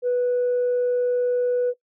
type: tone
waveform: sine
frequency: 492.2 Hz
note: B4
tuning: 6 cents flat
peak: -17 dBFS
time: 0.02-1.74 s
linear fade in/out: 50 ms
effects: noise-tail reverb RT60 0.1 s tail -19 dB re dry + tanh soft clip ceiling -16 dBFS